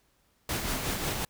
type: noise with tremolo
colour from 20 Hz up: pink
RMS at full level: -30 dBFS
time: 0.49-1.25 s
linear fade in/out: 2 ms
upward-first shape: sine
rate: 5.5 Hz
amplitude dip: 40%
effects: pink hiss -69 dBFS RMS until 1.29 s